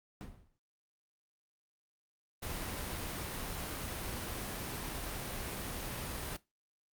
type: noise with exponential decay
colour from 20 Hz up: brown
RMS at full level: -40 dBFS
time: 0.21-0.58 s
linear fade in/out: 0 ms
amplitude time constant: 79 ms
type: noise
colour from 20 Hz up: pink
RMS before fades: -40 dBFS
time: 2.42-6.37 s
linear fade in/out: 10 ms
effects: noise-tail reverb RT60 0.2 s tail -18 dB re dry + Opus 48 kbps